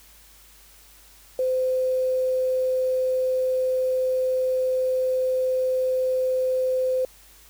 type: tone with quantisation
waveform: sine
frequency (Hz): 514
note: C5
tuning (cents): -31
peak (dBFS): -20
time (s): 1.39-7.05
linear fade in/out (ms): 2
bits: 8
effects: added 50 Hz sine -55 dBFS peak until 7.49 s + white hiss -52 dBFS RMS until 7.49 s